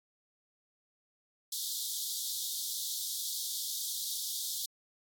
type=high-pass noise; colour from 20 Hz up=pink; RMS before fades=-36 dBFS; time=1.52-4.66 s; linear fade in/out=5 ms; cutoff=3400 Hz; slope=96 dB/octave; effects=AAC 64 kbps